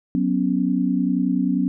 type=chord; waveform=sine; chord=F# suspended fourth; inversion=none; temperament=equal; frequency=185 / 246.9 / 277.2 Hz; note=F#3 / B3 / C#4; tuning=0 / 0 / 0 cents; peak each=-22 dBFS; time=0.15-1.68 s; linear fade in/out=0 ms; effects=none